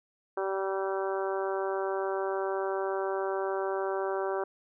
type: harmonic tone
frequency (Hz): 193.1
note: G3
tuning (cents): -26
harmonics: 2 / 3 / 4 / 5 / 6 / 7 / 8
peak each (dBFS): -31 / -35 / -37 / -39 / -41 / -42 / -43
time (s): 0.37-4.44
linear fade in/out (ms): 5
effects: none